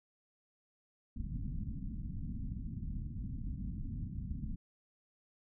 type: low-pass noise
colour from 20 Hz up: pink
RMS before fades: -40 dBFS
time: 1.16-4.56 s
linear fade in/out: 5 ms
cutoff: 250 Hz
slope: 48 dB/octave
effects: none